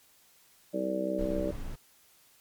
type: harmonic tone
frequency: 64.5 Hz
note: C2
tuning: 24 cents flat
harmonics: 3 / 4 / 5 / 6 / 7 / 8 / 9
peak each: -36 / -41 / -34 / -41 / -38 / -44 / -32 dBFS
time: 0.73-1.52 s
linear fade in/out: 20 ms
type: noise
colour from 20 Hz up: brown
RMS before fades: -37 dBFS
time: 1.18-1.76 s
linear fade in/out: 10 ms
effects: white hiss -62 dBFS RMS until 2.4 s + MP3 96 kbps